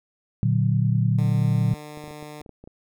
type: chord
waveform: sine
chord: Bb augmented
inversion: none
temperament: equal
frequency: 116.54 / 146.83 / 185 Hz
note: Bb2 / D3 / F#3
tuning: 0 / 0 / 0 cents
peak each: -20 / -23 / -25 dBFS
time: 0.43-1.74 s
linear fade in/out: 0 ms
type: tone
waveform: 10% pulse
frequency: 150 Hz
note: D3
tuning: 37 cents sharp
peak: -29 dBFS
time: 1.18-2.42 s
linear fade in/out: 5 ms
type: clicks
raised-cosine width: 2 ms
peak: -30 dBFS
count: 10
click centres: 1.974 / 2.04 / 2.079 / 2.109 / 2.227 / 2.411 / 2.462 / 2.493 / 2.64 / 2.675 s
effects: none